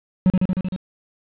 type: tone with echo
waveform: triangle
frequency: 185 Hz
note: F#3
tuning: in tune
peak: -9 dBFS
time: 0.26-0.3 s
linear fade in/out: 0 ms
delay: 77 ms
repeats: 6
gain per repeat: -2 dB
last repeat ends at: 0.762 s
effects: resampled to 8000 Hz + 7-bit